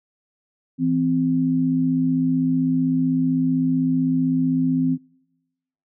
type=tone pair together; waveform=sine; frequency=164.06 / 259.8 Hz; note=E3 / C4; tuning=-8 / -12 cents; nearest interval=minor sixth; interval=796 cents; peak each=-23 / -18 dBFS; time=0.78-4.98 s; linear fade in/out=50 ms; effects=noise-tail reverb RT60 1.0 s tail -26 dB re dry